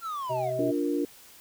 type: linear sweep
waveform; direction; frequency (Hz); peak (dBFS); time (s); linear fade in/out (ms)
triangle; down; 1394 to 636; -29; 0.01-0.53; 50
type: harmonic tone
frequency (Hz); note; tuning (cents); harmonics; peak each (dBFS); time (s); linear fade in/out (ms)
127.3; C3; -47; 1 / 3 / 5; -36 / -37 / -28; 0.29-0.72; 20
type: chord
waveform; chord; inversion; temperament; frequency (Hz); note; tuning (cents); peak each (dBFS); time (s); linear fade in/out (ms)
sine; Bb major; first; just; 291.4 / 349.6 / 466.2; D4 / F4 / Bb4; -13 / +2 / 0; -27 / -30 / -32; 0.59-1.05; 2
effects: white hiss -52 dBFS RMS until 1.4 s